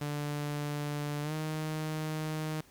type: tone with pitch glide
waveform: sawtooth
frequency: 146.83 to 155.56 Hz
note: D3 to D#3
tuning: 0 to 0 cents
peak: -29 dBFS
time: 0.01-2.61 s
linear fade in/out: 5 ms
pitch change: +100 cents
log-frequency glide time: 1.22-1.33 s
effects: pink hiss -60 dBFS RMS until 2.7 s